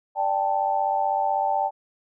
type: chord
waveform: sine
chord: D suspended fourth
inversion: none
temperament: equal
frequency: 587.3 / 784 / 880 Hz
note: D5 / G5 / A5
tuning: 0 / 0 / 0 cents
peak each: -29 / -23 / -25 dBFS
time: 0.15-1.71 s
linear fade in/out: 50 ms
effects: none